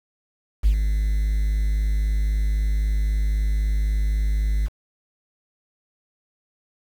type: tone with ADSR envelope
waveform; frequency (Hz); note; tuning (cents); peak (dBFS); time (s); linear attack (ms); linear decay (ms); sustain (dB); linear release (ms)
triangle; 51.91; G#1; 0; -8; 0.63-4.69; 33; 81; -8; 36
effects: tanh soft clip ceiling -10 dBFS + 7-bit